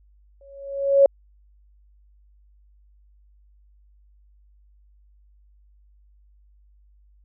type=tone with exponential growth; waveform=sine; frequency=554.4 Hz; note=C#5; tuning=in tune; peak=-8 dBFS; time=0.41-1.06 s; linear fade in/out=2 ms; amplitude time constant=140 ms; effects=added 50 Hz sine -53 dBFS peak until 7.24 s